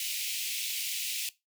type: high-pass noise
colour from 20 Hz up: pink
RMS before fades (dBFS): -34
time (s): 0-1.29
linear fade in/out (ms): 2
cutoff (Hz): 2300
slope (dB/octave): 48
effects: noise-tail reverb RT60 0.2 s tail -18 dB re dry